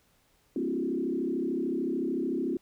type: tone with frequency modulation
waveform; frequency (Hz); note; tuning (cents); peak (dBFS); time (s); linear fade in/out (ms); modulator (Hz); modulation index
sine; 301.8; D4; +47; -27; 0.56-2.57; 2; 33.5; 2.2
effects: pink hiss -67 dBFS RMS until 2.61 s